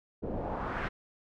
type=noise with low-pass filter sweep; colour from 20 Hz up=pink; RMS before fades=-35 dBFS; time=0.22-0.89 s; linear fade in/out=20 ms; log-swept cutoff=430 to 2000 Hz; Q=2.2; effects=none